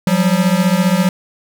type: beating tone pair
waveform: square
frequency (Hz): 176.3 / 191.3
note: F3 / G3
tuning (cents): +17 / -42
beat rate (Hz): 15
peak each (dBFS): -15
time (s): 0.07-1.09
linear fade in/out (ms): 2
effects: none